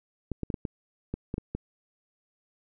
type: clicks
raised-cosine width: 3 ms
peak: -18 dBFS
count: 9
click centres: 0.317 / 0.433 / 0.502 / 0.542 / 0.652 / 1.14 / 1.341 / 1.381 / 1.55 s
effects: none